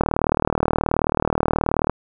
click train, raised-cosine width 1 ms, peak -3 dBFS, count 74, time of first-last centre 0.01-1.896 s, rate 38.7 Hz, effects none

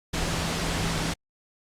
sine tone in noise, 164.81 Hz, E3, in tune, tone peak -33 dBFS, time 0.13-1.14 s, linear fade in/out 10 ms, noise pink, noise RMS -28 dBFS, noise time 0.13-1.14 s, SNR -8 dB, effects low-pass 8000 Hz 12 dB/octave + Opus 48 kbps

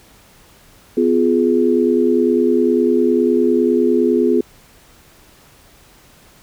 sine chord, F diminished, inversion second, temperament just, 251.4 / 349.2 / 419.1 Hz, Cb4 / F4 / Ab4, +31 / 0 / +16 cents, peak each -16 dBFS, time 0.97-4.41 s, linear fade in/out 5 ms, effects pink hiss -48 dBFS RMS until 6.42 s

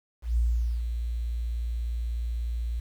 sine tone with ADSR envelope, 58.27 Hz, A#1, in tune, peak -20 dBFS, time 0.22-2.8 s, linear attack 150 ms, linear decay 440 ms, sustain -7 dB, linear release 6 ms, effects 9-bit

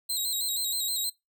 15% pulse tone with vibrato, 3963 Hz, B7, 5 cents sharp, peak -21 dBFS, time 0.09-1.1 s, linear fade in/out 10 ms, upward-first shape square, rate 6.3 Hz, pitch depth 65 cents each way, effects noise-tail reverb RT60 0.2 s tail -22 dB re dry

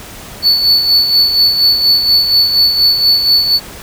triangle tone with tremolo, 4458 Hz, C#8, 9 cents sharp, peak -4 dBFS, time 0.42-3.6 s, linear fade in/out 50 ms, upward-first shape sine, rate 4.2 Hz, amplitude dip 55%, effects pink hiss -31 dBFS RMS until 3.82 s

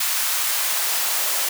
white noise with high-pass filter sweep, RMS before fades -22 dBFS, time 0-1.49 s, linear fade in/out 5 ms, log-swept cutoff 1100 to 560 Hz, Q 0.98, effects none

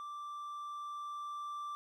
triangle tone with level ramp, 1174.7 Hz, D6, in tune, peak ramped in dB -40 to -37 dBFS, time 0-1.75 s, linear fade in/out 0 ms, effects none

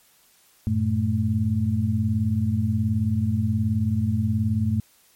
sine tone cluster, 93.9 / 112.6 / 218.5 Hz, F#2 / A2 / A3, +26 / +40 / -12 cents, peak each -24 dBFS, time 0.67-4.8 s, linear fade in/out 0 ms, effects white hiss -58 dBFS RMS until 5.15 s + MP3 64 kbps

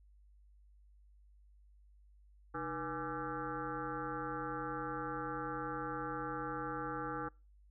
sine tone with frequency modulation, 830.6 Hz, G#5, in tune, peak -37 dBFS, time 2.54-7.29 s, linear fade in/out 10 ms, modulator 174 Hz, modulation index 3.8, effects noise-tail reverb RT60 0.3 s tail -26 dB re dry + added 50 Hz sine -60 dBFS peak until 7.7 s

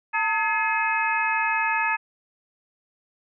harmonic tone with a mistuned harmonic, 425.1 Hz, G#4, 40 cents sharp, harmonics 2 / 3 / 4 / 5 / 6, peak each -25 / -30 / -26 / -32 / -27 dBFS, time 0.13-1.97 s, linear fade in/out 20 ms, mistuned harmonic 2, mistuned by +100 cents, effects none

